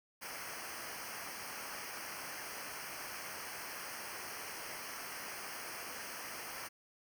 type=noise with comb filter; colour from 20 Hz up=pink; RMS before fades=-45 dBFS; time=0.21-6.69 s; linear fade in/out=20 ms; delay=0.27 ms; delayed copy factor=-1; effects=none